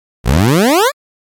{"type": "exponential sweep", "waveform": "20% pulse", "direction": "up", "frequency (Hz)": [52.4, 613], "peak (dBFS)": -3, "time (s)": [0.24, 0.92], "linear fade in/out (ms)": 50, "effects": ["MP3 96 kbps"]}